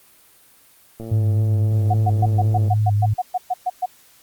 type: click train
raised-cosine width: 2 ms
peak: -20 dBFS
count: 191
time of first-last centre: 1-2.681 s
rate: 113 Hz
type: tone with vibrato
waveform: sine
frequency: 104.7 Hz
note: G#2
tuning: 15 cents sharp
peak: -15 dBFS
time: 1.11-3.14 s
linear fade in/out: 10 ms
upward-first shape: sine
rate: 3.7 Hz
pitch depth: 37 cents each way
type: tone bursts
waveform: sine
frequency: 732 Hz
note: F#5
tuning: 19 cents flat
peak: -17 dBFS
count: 13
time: 1.9-3.86 s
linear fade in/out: 10 ms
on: 40 ms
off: 120 ms
effects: white hiss -52 dBFS RMS until 4.22 s + Opus 32 kbps